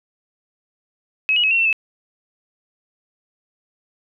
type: tone with pitch steps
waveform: sine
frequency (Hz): 2562 / 2908 / 2567 / 2727 / 2694 / 2610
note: E7 / F#7 / E7 / F7 / E7 / E7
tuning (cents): -50 / -31 / -47 / -42 / +37 / -18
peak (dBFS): -14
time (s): 1.29-1.728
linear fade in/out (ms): 0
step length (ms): 73
effects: none